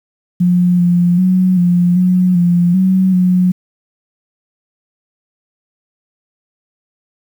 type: tone with pitch steps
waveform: sine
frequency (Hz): 178 / 175.3 / 184.8 / 176.2 / 182.2 / 174.5 / 187.8 / 181.9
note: F3 / F3 / F#3 / F3 / F#3 / F3 / F#3 / F#3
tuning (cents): +33 / +7 / -2 / +16 / -26 / -1 / +26 / -29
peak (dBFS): -8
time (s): 0.4-3.52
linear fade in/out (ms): 10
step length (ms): 390
effects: 7-bit